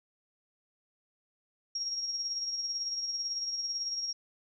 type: tone with tremolo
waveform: sine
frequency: 5590 Hz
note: F8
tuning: 1 cent sharp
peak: -30 dBFS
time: 1.75-4.13 s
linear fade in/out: 5 ms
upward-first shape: sine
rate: 18 Hz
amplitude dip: 45%
effects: none